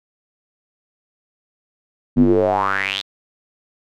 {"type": "tone with band-pass filter sweep", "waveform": "square", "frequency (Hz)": 48.74, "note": "G1", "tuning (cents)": -9, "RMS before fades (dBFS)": -17, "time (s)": [2.16, 3.02], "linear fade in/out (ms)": 20, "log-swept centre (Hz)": [210, 3900], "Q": 6.3, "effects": []}